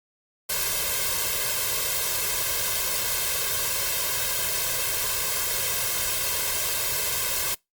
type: noise with comb filter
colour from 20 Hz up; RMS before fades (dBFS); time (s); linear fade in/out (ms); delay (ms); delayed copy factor
white; -26; 0.49-7.55; 10; 1.9; +1
effects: noise-tail reverb RT60 0.2 s tail -26 dB re dry + Opus 48 kbps